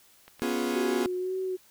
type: click train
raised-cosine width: 0.3 ms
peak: -31 dBFS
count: 5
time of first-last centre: 0.28-0.742 s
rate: 8.66 Hz
type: chord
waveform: 40% pulse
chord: C# dominant seventh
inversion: third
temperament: equal with one note detuned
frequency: 245.8 / 277.2 / 349.2 / 415.3 Hz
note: B3 / C#4 / E#4 / G#4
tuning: -8 / 0 / 0 / 0 cents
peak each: -30 / -33 / -31 / -33 dBFS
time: 0.42-1.06 s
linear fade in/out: 0 ms
type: tone with vibrato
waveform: sine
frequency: 370 Hz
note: F#4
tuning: in tune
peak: -28 dBFS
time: 0.74-1.57 s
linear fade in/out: 20 ms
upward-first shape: sine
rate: 1.9 Hz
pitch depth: 31 cents each way
effects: white hiss -59 dBFS RMS until 1.7 s